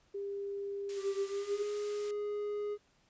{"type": "tone", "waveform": "sine", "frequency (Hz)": 400, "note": "G4", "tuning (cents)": 35, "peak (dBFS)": -36, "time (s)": [0.14, 1.63], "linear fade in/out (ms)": 10}
{"type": "high-pass noise", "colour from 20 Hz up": "white", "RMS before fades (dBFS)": -49, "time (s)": [0.89, 2.11], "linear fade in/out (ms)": 2, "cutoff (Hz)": 1200, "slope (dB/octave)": 12}
{"type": "tone with pitch glide", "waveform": "triangle", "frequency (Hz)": [392, 414.4], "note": ["G4", "G#4"], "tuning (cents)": [0, -4], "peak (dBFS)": -32, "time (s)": [0.96, 2.78], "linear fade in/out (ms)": 50, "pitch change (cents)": 96, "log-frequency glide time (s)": [1.23, 1.62]}
{"effects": ["pink hiss -70 dBFS RMS until 3.09 s", "resampled to 16000 Hz"]}